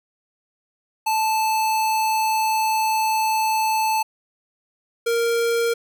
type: tone pair in turn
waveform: square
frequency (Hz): 875 / 465.7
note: A5 / A#4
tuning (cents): -10 / -2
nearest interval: major seventh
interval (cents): 1092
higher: first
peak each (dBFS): -19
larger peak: neither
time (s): 1.06-4.03 / 5.06-5.74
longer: first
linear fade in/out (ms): 10
effects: none